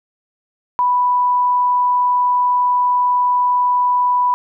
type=tone; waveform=sine; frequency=987.8 Hz; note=B5; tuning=in tune; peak=-12 dBFS; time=0.79-4.34 s; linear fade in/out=0 ms; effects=none